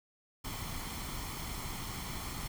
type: noise with comb filter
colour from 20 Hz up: pink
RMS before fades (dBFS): -40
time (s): 0.44-2.48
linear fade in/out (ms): 10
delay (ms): 0.93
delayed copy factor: +0.55
effects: none